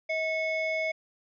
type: ring-modulated tone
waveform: triangle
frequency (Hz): 1417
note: F6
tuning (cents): +25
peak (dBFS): -22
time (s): 0.09-0.92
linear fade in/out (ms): 10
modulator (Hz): 779
effects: resampled to 16000 Hz